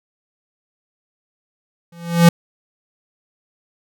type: tone with exponential growth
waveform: square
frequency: 170.1 Hz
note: F3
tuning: 45 cents flat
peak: -4 dBFS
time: 1.92-2.29 s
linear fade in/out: 5 ms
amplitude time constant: 80 ms
effects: none